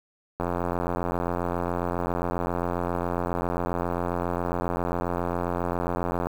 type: click train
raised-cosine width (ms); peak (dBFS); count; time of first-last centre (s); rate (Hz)
1; -13; 514; 0.4-6.27; 87.4
effects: 7-bit